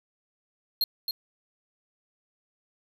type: tone with echo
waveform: square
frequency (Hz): 4228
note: C8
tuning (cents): +17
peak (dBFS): -22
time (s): 0.81-0.84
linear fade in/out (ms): 2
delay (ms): 270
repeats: 1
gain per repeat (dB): -6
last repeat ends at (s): 1.11
effects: 9-bit